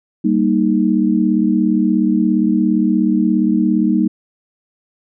sine chord, Eb major, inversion first, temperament equal, 196 / 233.1 / 311.1 Hz, G3 / Bb3 / Eb4, 0 / 0 / 0 cents, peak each -16 dBFS, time 0.24-4.08 s, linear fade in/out 10 ms, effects none

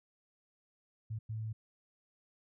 sine tone bursts at uneven times, 110 Hz, A2, in tune, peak -36 dBFS, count 2, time 1.1-1.19 / 1.29-1.53 s, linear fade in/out 10 ms, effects none

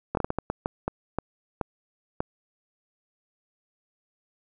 slowing click train, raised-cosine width 1 ms, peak -12 dBFS, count 12, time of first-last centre 0.15-2.205 s, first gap 22 ms, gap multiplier 1.39, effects none

